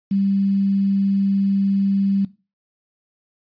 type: tone with quantisation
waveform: sine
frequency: 196.8 Hz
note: G3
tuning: 7 cents sharp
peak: -16 dBFS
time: 0.11-2.25 s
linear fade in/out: 5 ms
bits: 7
effects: noise-tail reverb RT60 0.3 s tail -19 dB re dry + resampled to 11025 Hz